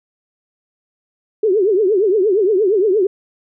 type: tone with vibrato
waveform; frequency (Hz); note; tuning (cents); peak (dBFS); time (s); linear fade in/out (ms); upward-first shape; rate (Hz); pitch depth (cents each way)
sine; 401; G4; +39; -11; 1.43-3.07; 5; triangle; 8.6; 230
effects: none